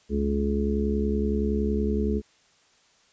harmonic tone, 70.7 Hz, C#2, 35 cents sharp, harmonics 1 / 3 / 4 / 5 / 6, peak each -27 / -26 / -36 / -33 / -29 dBFS, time 0.09-2.22 s, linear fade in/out 50 ms, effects white hiss -61 dBFS RMS until 3.12 s + resampled to 16000 Hz

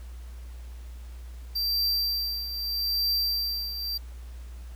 square tone with tremolo, 4699 Hz, D8, in tune, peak -23 dBFS, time 1.55-3.98 s, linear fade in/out 10 ms, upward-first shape triangle, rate 0.8 Hz, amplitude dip 70%, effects added 60 Hz sine -38 dBFS peak until 4.75 s + pink hiss -56 dBFS RMS until 4.75 s

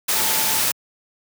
sine tone in noise, 880 Hz, A5, in tune, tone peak -31 dBFS, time 0.14-0.6 s, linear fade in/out 10 ms, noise white, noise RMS -20 dBFS, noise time 0.08-0.72 s, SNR -14 dB, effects high-pass 100 Hz 12 dB/octave

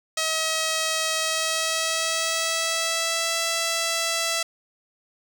5% pulse tone with pitch glide, 639 to 664.2 Hz, D#5 to E5, +46 to +13 cents, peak -11 dBFS, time 0.17-4.43 s, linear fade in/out 5 ms, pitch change +67 cents, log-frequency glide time 1.2-3.4 s, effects none

